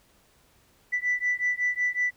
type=beating tone pair; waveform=sine; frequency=1975.5 / 1980.9 Hz; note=B6 / B6; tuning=0 / +5 cents; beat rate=5.4 Hz; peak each=-26 dBFS; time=0.92-2.11 s; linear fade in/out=20 ms; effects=tanh soft clip ceiling -18 dBFS + pink hiss -62 dBFS RMS until 2.16 s